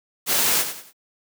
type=noise with echo; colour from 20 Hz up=white; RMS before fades=-20 dBFS; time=0.26-0.65 s; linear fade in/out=50 ms; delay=94 ms; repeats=3; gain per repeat=-9 dB; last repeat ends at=0.932 s; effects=high-pass 150 Hz 12 dB/octave